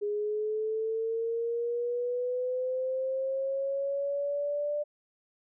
sine linear sweep, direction up, 411.5 to 592 Hz, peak -28 dBFS, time 0.01-4.84 s, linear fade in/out 20 ms, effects none

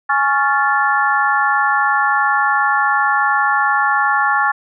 harmonic tone with a mistuned harmonic, 277.2 Hz, C#4, in tune, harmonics 3 / 4 / 5 / 6, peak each -18 / -18 / -18 / -18 dBFS, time 0.09-4.52 s, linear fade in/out 10 ms, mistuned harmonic 6, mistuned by +83 cents, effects none

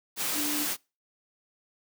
sine tone in noise, 296.2 Hz, D4, 15 cents sharp, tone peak -32 dBFS, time 0.33-0.68 s, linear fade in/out 50 ms, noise white, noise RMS -30 dBFS, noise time 0.16-0.77 s, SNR -5 dB, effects noise-tail reverb RT60 0.3 s tail -26 dB re dry + high-pass 150 Hz 12 dB/octave

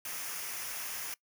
white noise with comb filter, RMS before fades -39 dBFS, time 0.05-1.14 s, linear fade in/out 2 ms, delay 0.25 ms, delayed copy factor -0.55, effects noise-tail reverb RT60 0.1 s tail -22 dB re dry

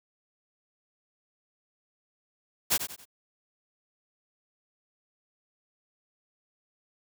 white noise with echo, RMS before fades -24 dBFS, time 2.7-2.78 s, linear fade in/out 20 ms, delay 92 ms, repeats 3, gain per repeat -9 dB, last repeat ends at 3.056 s, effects none

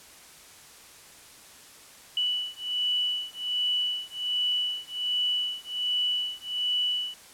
sine beating tone pair, 2960 / 2961.3 Hz, F#7 / F#7, 0 / +1 cents, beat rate 1.3 Hz, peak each -29 dBFS, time 2.17-7.14 s, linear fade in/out 2 ms, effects white hiss -50 dBFS RMS until 7.33 s + low-pass 11000 Hz 12 dB/octave

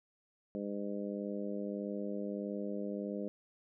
harmonic tone, 101.6 Hz, G#2, 38 cents flat, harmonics 2 / 3 / 4 / 5 / 6, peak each -39 / -43 / -44 / -43 / -46 dBFS, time 0.55-3.28 s, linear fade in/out 0 ms, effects none

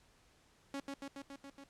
sawtooth tone with echo, 277.2 Hz, C#4, in tune, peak -35 dBFS, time 0.74-0.8 s, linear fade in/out 2 ms, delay 140 ms, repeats 6, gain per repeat -2 dB, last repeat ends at 1.64 s, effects pink hiss -68 dBFS RMS until 1.69 s + low-pass 9000 Hz 12 dB/octave

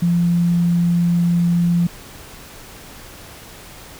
sine tone, 172.5 Hz, F3, 21 cents flat, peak -13 dBFS, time 0.02-1.87 s, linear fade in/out 5 ms, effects pink hiss -39 dBFS RMS until 3.99 s

